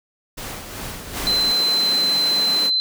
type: noise with tremolo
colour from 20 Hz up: pink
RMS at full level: -30 dBFS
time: 0.37-1.53 s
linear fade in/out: 10 ms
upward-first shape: sine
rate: 2.6 Hz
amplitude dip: 45%
type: high-pass noise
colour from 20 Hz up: pink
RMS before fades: -29 dBFS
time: 1.12-2.71 s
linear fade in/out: 50 ms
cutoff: 180 Hz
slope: 24 dB/octave
type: tone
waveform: sine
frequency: 4067 Hz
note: C8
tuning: 50 cents flat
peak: -16 dBFS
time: 1.27-2.8 s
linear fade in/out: 0 ms
effects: none